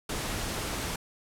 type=noise; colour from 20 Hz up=pink; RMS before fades=-33 dBFS; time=0.09-0.96 s; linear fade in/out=5 ms; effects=low-pass 12000 Hz 12 dB/octave